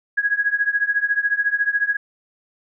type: tone with tremolo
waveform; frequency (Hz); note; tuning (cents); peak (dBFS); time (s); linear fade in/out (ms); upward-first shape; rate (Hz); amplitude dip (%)
sine; 1658; G#6; -3; -13; 0.17-1.97; 10; triangle; 14; 95
effects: none